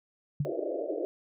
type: tone with exponential decay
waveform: sine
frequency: 145.3 Hz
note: D3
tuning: 18 cents flat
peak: -22 dBFS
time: 0.4-0.53 s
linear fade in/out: 5 ms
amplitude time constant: 27 ms
type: band-pass noise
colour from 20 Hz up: pink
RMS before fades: -33 dBFS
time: 0.45-1.05 s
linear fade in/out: 0 ms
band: 310 to 660 Hz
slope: 96 dB/octave
effects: none